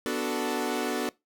sawtooth chord, B minor seventh, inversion none, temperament equal, 246.9 / 293.7 / 370 / 440 Hz, B3 / D4 / F#4 / A4, 0 / 0 / 0 / 0 cents, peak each -29 dBFS, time 0.06-1.09 s, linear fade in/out 0 ms, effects noise-tail reverb RT60 0.2 s tail -22 dB re dry

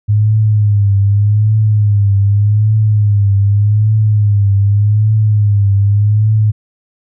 sine tone with vibrato, 103.83 Hz, G#2, in tune, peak -7 dBFS, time 0.08-6.52 s, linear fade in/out 20 ms, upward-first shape triangle, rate 0.84 Hz, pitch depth 85 cents each way, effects none

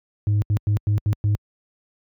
sine tone bursts at uneven times, 103.83 Hz, G#2, in tune, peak -13 dBFS, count 6, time 0.27-0.42 / 0.5-0.57 / 0.67-0.77 / 0.87-0.98 / 1.06-1.13 / 1.24-1.35 s, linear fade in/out 0 ms, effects tanh soft clip ceiling -15 dBFS + high-pass 60 Hz 12 dB/octave

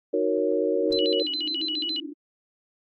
sine chord, D# minor seventh, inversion none, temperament equal, 311.1 / 370 / 466.2 / 554.4 Hz, D#4 / F#4 / A#4 / C#5, 0 / 0 / 0 / 0 cents, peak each -28 / -27 / -25 / -27 dBFS, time 0.13-1.23 s, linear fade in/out 10 ms
white band-pass noise, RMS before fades -37 dBFS, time 0.74-2.14 s, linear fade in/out 20 ms, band 290 to 330 Hz, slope 96 dB/octave
brown noise with exponential decay, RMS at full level -42 dBFS, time 0.9-1.21 s, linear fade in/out 5 ms, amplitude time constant 67 ms
sine tone with vibrato, 3446 Hz, A7, 37 cents flat, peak -26 dBFS, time 0.92-2 s, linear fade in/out 2 ms, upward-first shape square, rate 7.2 Hz, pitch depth 280 cents each way
effects AAC 48 kbps

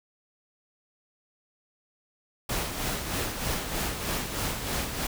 pink noise with tremolo, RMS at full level -29 dBFS, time 2.49-5.07 s, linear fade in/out 5 ms, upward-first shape sine, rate 3.2 Hz, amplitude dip 50%, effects none

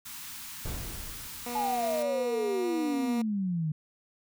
white band-stop noise, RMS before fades -42 dBFS, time 0.05-2.03 s, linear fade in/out 10 ms, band 300 to 850 Hz, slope 48 dB/octave
brown noise with exponential decay, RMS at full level -32 dBFS, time 0.65-1.99 s, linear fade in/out 5 ms, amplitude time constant 290 ms
15% pulse tone with vibrato, 240 Hz, B3, 49 cents flat, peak -28 dBFS, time 1.46-3.22 s, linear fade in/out 5 ms, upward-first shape square, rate 1.7 Hz, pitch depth 11 cents each way
sine exponential sweep, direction down, 869 to 150.4 Hz, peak -27 dBFS, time 1.55-3.72 s, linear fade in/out 5 ms
effects none

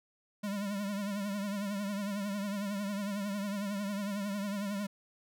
square tone with vibrato, 201.7 Hz, G3, 50 cents sharp, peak -34 dBFS, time 0.43-4.87 s, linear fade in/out 10 ms, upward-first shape triangle, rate 11 Hz, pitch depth 81 cents each way, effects none

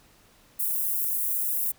white high-pass noise, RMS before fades -27 dBFS, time 0.59-1.72 s, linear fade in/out 10 ms, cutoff 11000 Hz, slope 24 dB/octave, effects pink hiss -58 dBFS RMS until 1.78 s

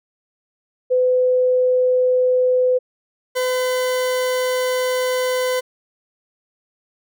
sine / 40% pulse tone pair in turn, 505 / 506.8 Hz, B4 / B4, +39 / +45 cents, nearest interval unison, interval 6 cents, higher second, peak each -13 / -17 dBFS, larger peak first, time 0.9-2.79 / 3.35-5.61 s, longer second, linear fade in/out 20 ms, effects none

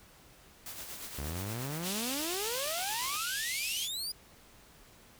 white noise with tremolo, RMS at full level -42 dBFS, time 0.66-3.17 s, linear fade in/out 2 ms, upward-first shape sine, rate 8.5 Hz, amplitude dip 45%
sawtooth exponential sweep, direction up, 67.3 to 4978 Hz, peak -32 dBFS, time 1.18-4.12 s, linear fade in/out 5 ms
pink band-pass noise, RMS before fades -38 dBFS, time 1.82-3.89 s, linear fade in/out 50 ms, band 2500 to 14000 Hz, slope 48 dB/octave
effects pink hiss -58 dBFS RMS until 5.19 s

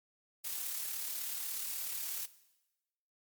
blue noise with amplitude modulation, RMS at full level -37 dBFS, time 0.44-2.26 s, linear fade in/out 10 ms, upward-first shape sine, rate 36.5 Hz, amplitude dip 35%, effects noise-tail reverb RT60 1.0 s tail -17 dB re dry + MP3 96 kbps

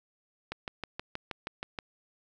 click train, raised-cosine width 0.3 ms, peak -19 dBFS, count 9, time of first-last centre 0.52-1.788 s, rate 6.31 Hz, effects none

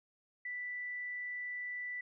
sine tone, 1975.5 Hz, B6, in tune, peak -38 dBFS, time 0.45-2.01 s, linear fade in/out 5 ms, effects none

